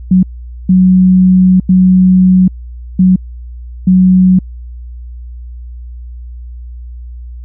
sine tone bursts at uneven times, 185 Hz, F#3, in tune, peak -3 dBFS, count 5, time 0.11-0.23 / 0.69-1.6 / 1.69-2.48 / 2.99-3.16 / 3.87-4.39 s, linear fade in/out 5 ms, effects added 60 Hz sine -24 dBFS peak until 7.44 s

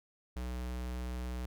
square tone, 61.8 Hz, B1, 2 cents sharp, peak -37 dBFS, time 0.36-1.46 s, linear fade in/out 5 ms, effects none

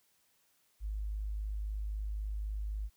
sine tone, 51.91 Hz, G#1, in tune, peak -34 dBFS, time 0.8-2.9 s, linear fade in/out 50 ms, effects white hiss -72 dBFS RMS until 2.96 s

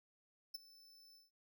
45% pulse tone with ADSR envelope, 5280 Hz, E8, 2 cents sharp, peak -40 dBFS, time 0.54-1.31 s, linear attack 9 ms, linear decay 18 ms, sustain -21 dB, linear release 160 ms, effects none

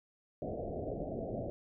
white low-pass noise, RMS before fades -39 dBFS, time 0.42-1.5 s, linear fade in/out 0 ms, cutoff 710 Hz, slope 96 dB/octave, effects none

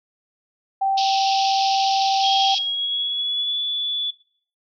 sine tone, 779 Hz, G5, 11 cents flat, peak -17 dBFS, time 0.81-2.55 s, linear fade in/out 10 ms
white band-pass noise, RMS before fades -26 dBFS, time 0.97-2.59 s, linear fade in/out 10 ms, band 2600 to 5600 Hz, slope 96 dB/octave
sine tone with pitch glide, 3266 to 3446 Hz, G#7 to A7, -30 to -37 cents, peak -21 dBFS, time 2.23-4.11 s, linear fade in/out 10 ms, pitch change +93 cents, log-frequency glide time 2.49-3.58 s
effects noise-tail reverb RT60 0.5 s tail -17 dB re dry

